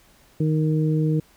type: harmonic tone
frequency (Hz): 155.56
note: D#3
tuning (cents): 0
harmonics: 1 / 2 / 3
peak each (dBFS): -19 / -25 / -29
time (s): 0.4-1.2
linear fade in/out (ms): 5
effects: pink hiss -56 dBFS RMS until 1.36 s